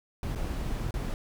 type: noise with dropouts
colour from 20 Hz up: brown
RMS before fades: -32 dBFS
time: 0.23-1.14 s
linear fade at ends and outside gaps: 1 ms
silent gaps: 0.35-0.357 / 0.909-0.94 s
effects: none